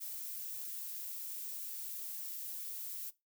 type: noise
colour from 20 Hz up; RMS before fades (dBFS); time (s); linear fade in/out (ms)
violet; -43; 0-3.11; 20
effects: noise-tail reverb RT60 0.2 s tail -18 dB re dry